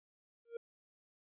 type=tone with exponential growth; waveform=triangle; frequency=466.2 Hz; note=A#4; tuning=in tune; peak=-34 dBFS; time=0.45-0.57 s; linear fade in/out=5 ms; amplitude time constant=25 ms; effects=resampled to 8000 Hz